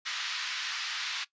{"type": "band-pass noise", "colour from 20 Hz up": "white", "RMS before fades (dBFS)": -35, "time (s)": [0.05, 1.25], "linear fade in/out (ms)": 20, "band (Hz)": [1200, 4800], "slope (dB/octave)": 24, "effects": ["noise-tail reverb RT60 0.1 s tail -18 dB re dry", "resampled to 16000 Hz"]}